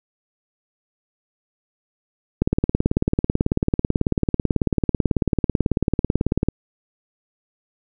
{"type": "click train", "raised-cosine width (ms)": 3, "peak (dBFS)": -4, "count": 75, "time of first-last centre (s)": [2.42, 6.486], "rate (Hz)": 18.2, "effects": []}